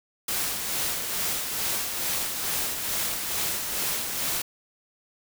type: noise with tremolo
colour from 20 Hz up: white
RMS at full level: -27 dBFS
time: 0.28-4.42 s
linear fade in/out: 5 ms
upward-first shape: sine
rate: 2.3 Hz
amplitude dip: 40%
effects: none